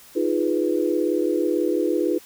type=chord; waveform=sine; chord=F half-diminished seventh; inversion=third; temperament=equal; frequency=311.1 / 349.2 / 415.3 / 493.9 Hz; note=Eb4 / F4 / Ab4 / Cb5; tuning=0 / 0 / 0 / 0 cents; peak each=-24 / -23 / -26 / -26 dBFS; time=0.15-2.19 s; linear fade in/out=20 ms; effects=white hiss -48 dBFS RMS until 2.25 s